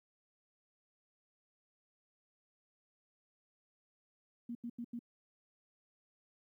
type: tone bursts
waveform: sine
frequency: 237.1 Hz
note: A#3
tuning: 30 cents sharp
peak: -39 dBFS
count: 4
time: 4.49-4.992 s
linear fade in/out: 5 ms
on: 61 ms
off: 86 ms
effects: 13-bit